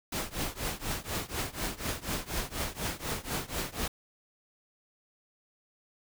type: noise with tremolo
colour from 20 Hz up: pink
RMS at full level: -31 dBFS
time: 0.12-3.88 s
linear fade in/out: 5 ms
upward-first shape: triangle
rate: 4.1 Hz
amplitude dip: 95%
effects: none